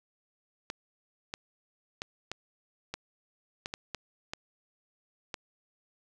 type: clicks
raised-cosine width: 0.2 ms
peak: -18 dBFS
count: 10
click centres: 0.701 / 1.339 / 2.019 / 2.316 / 2.94 / 3.659 / 3.739 / 3.947 / 4.335 / 5.342 s
effects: none